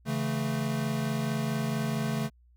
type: chord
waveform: square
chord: A major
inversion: first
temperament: equal with one note detuned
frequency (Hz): 140.36 / 164.81 / 220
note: C#3 / E3 / A3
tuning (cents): +22 / 0 / 0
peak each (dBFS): -32 / -36 / -32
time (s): 0.05-2.3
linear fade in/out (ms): 50
effects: added 60 Hz sine -57 dBFS peak until 2.56 s